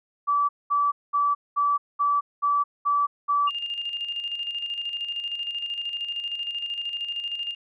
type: tone bursts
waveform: sine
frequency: 1154 Hz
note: D6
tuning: 31 cents flat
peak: -19 dBFS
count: 8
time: 0.27-3.5 s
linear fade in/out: 20 ms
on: 220 ms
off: 210 ms
type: tone with tremolo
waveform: sine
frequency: 2814 Hz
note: F7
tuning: 12 cents sharp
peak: -26 dBFS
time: 3.47-7.55 s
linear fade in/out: 10 ms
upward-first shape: square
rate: 13 Hz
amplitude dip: 50%
effects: none